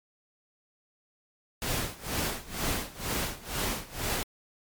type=noise with tremolo; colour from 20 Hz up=pink; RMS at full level=-29 dBFS; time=1.62-4.23 s; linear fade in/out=0 ms; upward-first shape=sine; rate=2.1 Hz; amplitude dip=90%; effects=MP3 96 kbps